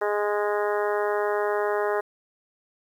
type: harmonic tone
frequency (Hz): 207.3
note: G#3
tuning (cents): -3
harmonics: 2 / 3 / 4 / 5 / 6 / 7 / 8 / 9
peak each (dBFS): -25 / -29 / -31 / -33 / -35 / -36 / -37 / -38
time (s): 0.01-2.01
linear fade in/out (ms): 10
effects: 9-bit